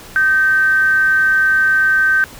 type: tone with frequency modulation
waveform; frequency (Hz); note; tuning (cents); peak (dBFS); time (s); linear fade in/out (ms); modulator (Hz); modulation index
sine; 1548; G6; -22; -10; 0.16-2.24; 0; 306; 0.28
effects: pink hiss -37 dBFS RMS until 2.39 s